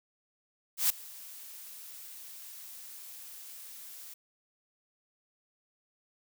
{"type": "noise with ADSR envelope", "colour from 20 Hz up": "blue", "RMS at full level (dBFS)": -24, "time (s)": [0.77, 4.14], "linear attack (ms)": 130, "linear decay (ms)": 3, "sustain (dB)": -23, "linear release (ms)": 6, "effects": []}